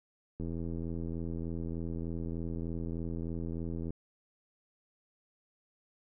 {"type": "click train", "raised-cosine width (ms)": 3, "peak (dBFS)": -26, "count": 293, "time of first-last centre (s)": [0.4, 3.905], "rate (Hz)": 83.3, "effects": []}